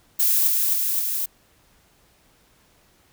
violet noise with echo, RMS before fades -19 dBFS, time 0.19-0.48 s, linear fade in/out 10 ms, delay 260 ms, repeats 3, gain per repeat -2 dB, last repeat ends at 1.26 s, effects pink hiss -59 dBFS RMS until 3.12 s

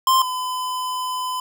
square tone pair in turn, 1046.5 / 1012 Hz, C6 / B5, 0 / +42 cents, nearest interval minor second, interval 58 cents, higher first, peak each -14 / -24 dBFS, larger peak first, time 0.07-0.22 / 0.22-1.4 s, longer second, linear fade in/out 2 ms, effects none

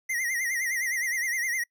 square tone with vibrato, 1983 Hz, B6, 7 cents sharp, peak -27 dBFS, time 0.09-1.64 s, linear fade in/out 10 ms, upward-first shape sine, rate 9.7 Hz, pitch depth 110 cents each way, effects noise-tail reverb RT60 0.1 s tail -26 dB re dry

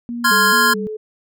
sine tone with vibrato, 216.7 Hz, A3, 26 cents flat, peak -23 dBFS, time 0.09-0.87 s, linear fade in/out 0 ms, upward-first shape square, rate 2.3 Hz, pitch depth 160 cents each way
square chord, F minor, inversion second, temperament equal, 1046.5 / 1396.9 / 1661.2 Hz, C6 / F6 / Ab6, 0 / 0 / 0 cents, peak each -17 dBFS, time 0.24-0.74 s, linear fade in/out 10 ms
sine tone, 431 Hz, A4, 36 cents flat, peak -24 dBFS, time 0.31-0.97 s, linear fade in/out 10 ms
effects none

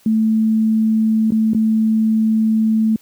sine tone with dropouts, 220 Hz, A3, in tune, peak -12 dBFS, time 0.06-2.96 s, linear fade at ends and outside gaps 2 ms, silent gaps 1.306-1.32 / 1.534-1.547 s, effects white hiss -52 dBFS RMS until 3.01 s + high-pass 60 Hz 12 dB/octave

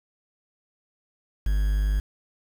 triangle tone with quantisation, 50.6 Hz, G#1, 44 cents flat, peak -18 dBFS, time 1.46-2 s, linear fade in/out 5 ms, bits 7, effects none

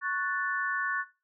sine chord, F# minor, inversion second, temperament equal, 1108.7 / 1480 / 1760 Hz, C#6 / F#6 / A6, 0 / 0 / 0 cents, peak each -33 / -32 / -32 dBFS, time 0.01-1.05 s, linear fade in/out 50 ms, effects noise-tail reverb RT60 0.3 s tail -17 dB re dry

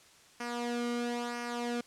sawtooth tone with flanger, 239.7 Hz, A#3, 48 cents sharp, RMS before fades -35 dBFS, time 0.4-1.81 s, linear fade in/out 5 ms, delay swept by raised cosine 0.26 to 1.17 ms, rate 1 Hz, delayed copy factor -0.65, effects white hiss -59 dBFS RMS until 1.86 s + low-pass 8000 Hz 12 dB/octave

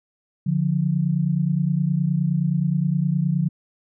sine tone pair together, 146.3 / 175.89 Hz, D3 / F3, -6 / +13 cents, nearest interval minor third, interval 319 cents, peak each -21 dBFS, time 0.46-3.49 s, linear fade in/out 10 ms, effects none

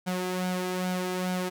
sawtooth tone with flanger, 182.7 Hz, F#3, 22 cents flat, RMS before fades -30 dBFS, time 0.06-1.5 s, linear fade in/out 20 ms, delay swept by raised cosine 1.3 to 2.5 ms, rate 2.4 Hz, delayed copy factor +0.55, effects none

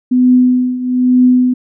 sine tone with tremolo, 251.2 Hz, B3, 30 cents sharp, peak -4 dBFS, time 0.11-1.54 s, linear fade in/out 10 ms, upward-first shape triangle, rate 1.1 Hz, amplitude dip 80%, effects none

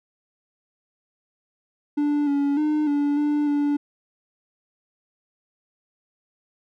triangle tone with pitch steps, 292.7 / 283.2 / 303.1 / 288.5 / 295 / 289.7 Hz, D4 / C#4 / D#4 / D4 / D4 / D4, -6 / +37 / -45 / -31 / +8 / -24 cents, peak -17 dBFS, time 1.97-3.77 s, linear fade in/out 10 ms, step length 300 ms, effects none

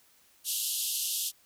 white band-pass noise, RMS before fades -32 dBFS, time 0.44-1.32 s, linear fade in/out 50 ms, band 2800 to 14000 Hz, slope 96 dB/octave, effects white hiss -63 dBFS RMS until 1.45 s

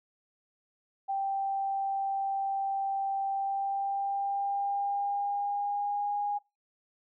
sine tone with pitch glide, 784 to 819.7 Hz, G5 to G#5, 0 to -23 cents, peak -28 dBFS, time 1.08-6.39 s, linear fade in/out 20 ms, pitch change +77 cents, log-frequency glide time 3.29-6.15 s, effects noise-tail reverb RT60 0.2 s tail -21 dB re dry

